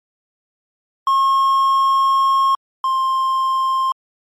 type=tone pair in turn; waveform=triangle; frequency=1080 / 1055.9 Hz; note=C#6 / C6; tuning=-45 / +15 cents; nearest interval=unison; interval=40 cents; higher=first; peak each=-10 / -13 dBFS; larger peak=first; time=1.07-2.55 / 2.84-3.92 s; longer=first; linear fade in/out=2 ms; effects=MP3 64 kbps